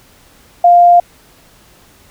sine tone, 700 Hz, F5, 4 cents sharp, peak -3 dBFS, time 0.64-1 s, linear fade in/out 5 ms, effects pink hiss -46 dBFS RMS until 2.1 s

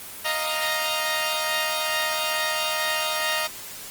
10% pulse chord, Eb suspended second, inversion none, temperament equal, 622.3 / 698.5 / 932.3 Hz, Eb5 / F5 / Bb5, 0 / 0 / 0 cents, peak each -18 / -23 / -19 dBFS, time 0.24-3.48 s, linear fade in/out 20 ms, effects white hiss -38 dBFS RMS until 3.9 s + Opus 24 kbps

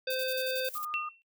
harmonic tone, 517 Hz, C5, 21 cents flat, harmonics 1 / 3 / 5 / 7 / 9, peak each -32 / -38 / -40 / -39 / -40 dBFS, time 0.07-0.69 s, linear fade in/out 5 ms
violet noise with tremolo, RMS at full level -38 dBFS, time 0.1-0.85 s, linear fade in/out 5 ms, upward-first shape square, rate 11 Hz, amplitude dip 65%
sine tone, 1221 Hz, D#6, 33 cents flat, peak -35 dBFS, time 0.75-1.09 s, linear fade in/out 5 ms
sine tone with exponential decay, 2712 Hz, E7, 49 cents sharp, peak -27 dBFS, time 0.94-1.22 s, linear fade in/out 0 ms, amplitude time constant 60 ms
effects noise-tail reverb RT60 0.1 s tail -20 dB re dry

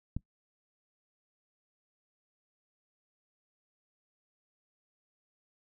click, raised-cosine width 5 ms, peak -21 dBFS, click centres 0.166 s, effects noise-tail reverb RT60 0.1 s tail -21 dB re dry

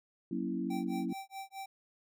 sine chord, F# dominant seventh, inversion none, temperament equal with one note detuned, 185 / 235.4 / 277.2 / 329.6 Hz, F#3 / A#3 / C#4 / E4, 0 / +17 / 0 / 0 cents, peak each -38 dBFS, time 0.31-1.13 s, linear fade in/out 5 ms
square tone with tremolo, 778 Hz, G5, 13 cents flat, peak -40 dBFS, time 0.7-1.66 s, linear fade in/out 5 ms, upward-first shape sine, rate 4.7 Hz, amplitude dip 100%
effects none

